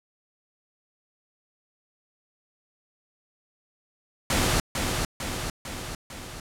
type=noise with echo; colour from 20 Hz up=pink; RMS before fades=-23 dBFS; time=4.3-4.6 s; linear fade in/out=2 ms; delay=450 ms; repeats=4; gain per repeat=-4 dB; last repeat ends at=6.4 s; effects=low-pass 11000 Hz 12 dB/octave